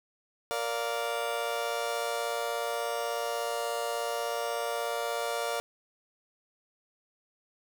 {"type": "chord", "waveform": "30% pulse", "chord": "Bb major", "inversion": "none", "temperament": "just", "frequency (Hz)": [466.2, 582.7, 699.2], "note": ["Bb4", "D5", "F5"], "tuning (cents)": [0, -14, 2], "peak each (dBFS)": -32, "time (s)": [0.51, 5.6], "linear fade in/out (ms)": 0, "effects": ["9-bit"]}